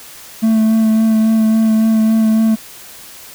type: tone with vibrato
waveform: triangle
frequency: 220.8 Hz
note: A3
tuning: 6 cents sharp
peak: -7 dBFS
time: 0.42-2.56 s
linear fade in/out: 20 ms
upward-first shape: sine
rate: 3.6 Hz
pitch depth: 16 cents each way
effects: white hiss -36 dBFS RMS until 3.34 s